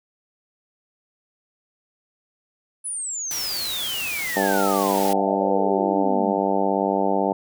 sine exponential sweep, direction down, 10280 to 187.9 Hz, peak -26 dBFS, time 2.84-6.39 s, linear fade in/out 20 ms
white noise, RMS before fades -31 dBFS, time 3.31-5.13 s, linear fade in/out 0 ms
harmonic tone, 98 Hz, G2, in tune, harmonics 2 / 3 / 4 / 5 / 6 / 7 / 8 / 9, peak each -27 / -27 / -27 / -27 / -27 / -27 / -27 / -27 dBFS, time 4.36-7.33 s, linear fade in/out 5 ms
effects none

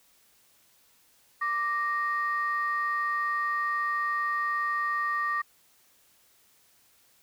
sine tone pair together, 1174.7 / 1861.2 Hz, D6 / A#6, 0 / -3 cents, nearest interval minor sixth, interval 797 cents, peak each -27 / -29 dBFS, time 1.41-5.42 s, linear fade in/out 10 ms, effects tanh soft clip ceiling -19 dBFS + white hiss -63 dBFS RMS until 7.22 s

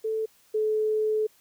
sine tone pair in turn, 440 / 431.4 Hz, A4 / A4, 0 / -34 cents, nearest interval unison, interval 34 cents, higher first, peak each -25 / -22 dBFS, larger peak second, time 0.04-0.26 / 0.54-1.27 s, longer second, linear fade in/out 10 ms, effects white hiss -61 dBFS RMS until 1.4 s

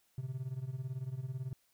triangle tone with tremolo, 130 Hz, C3, 11 cents flat, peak -31 dBFS, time 0.18-1.53 s, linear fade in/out 0 ms, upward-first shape sine, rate 18 Hz, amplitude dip 85%, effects tanh soft clip ceiling -29 dBFS + white hiss -73 dBFS RMS until 1.73 s

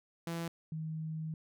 sawtooth / sine tone pair in turn, 167.6 / 158.19 Hz, E3 / D#3, +29 / +29 cents, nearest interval minor second, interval 100 cents, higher first, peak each -32 / -36 dBFS, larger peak first, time 0.27-0.48 / 0.72-1.34 s, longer second, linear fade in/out 2 ms, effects none

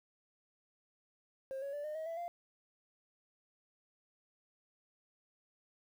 sine tone with pitch steps, 534 / 557.6 / 582.3 / 608.1 / 635 / 663.2 / 692.5 Hz, C5 / C#5 / D5 / D#5 / D#5 / E5 / F5, +35 / +10 / -15 / -40 / +35 / +10 / -15 cents, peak -36 dBFS, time 1.51-2.28 s, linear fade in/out 0 ms, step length 110 ms, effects tanh soft clip ceiling -37 dBFS + 11-bit

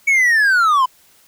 triangle linear sweep, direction down, 2257 to 987.8 Hz, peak -9 dBFS, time 0.07-0.86 s, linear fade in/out 10 ms, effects white hiss -52 dBFS RMS until 1.27 s

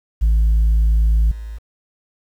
sine tone with level steps, 54.5 Hz, A1, 16 cents flat, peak -9 / -27 dBFS, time 0.21-1.59 s, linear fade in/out 20 ms, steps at 1.31 s, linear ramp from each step 5 ms, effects tanh soft clip ceiling -10 dBFS + 8-bit

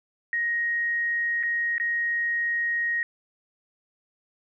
sine tone with dropouts, 1877 Hz, A#6, 11 cents sharp, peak -23 dBFS, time 0.33-3.03 s, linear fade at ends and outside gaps 1 ms, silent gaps 1.429-1.434 / 1.781-1.799 s, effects none

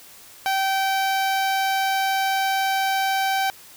sawtooth tone with notch filter, 774 Hz, G5, 22 cents flat, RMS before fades -22 dBFS, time 0.46-3.5 s, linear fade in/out 0 ms, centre 8400 Hz, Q 1.8, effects white hiss -46 dBFS RMS until 3.76 s

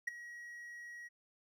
triangle tone with ADSR envelope, 1906 Hz, A#6, 38 cents sharp, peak -29 dBFS, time 0.07-1.09 s, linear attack 9 ms, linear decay 12 ms, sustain -16 dB, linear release 24 ms, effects none

